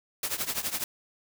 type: noise with tremolo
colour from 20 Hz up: white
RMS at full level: -28 dBFS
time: 0.23-0.84 s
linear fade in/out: 2 ms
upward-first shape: triangle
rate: 12 Hz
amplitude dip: 90%
effects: none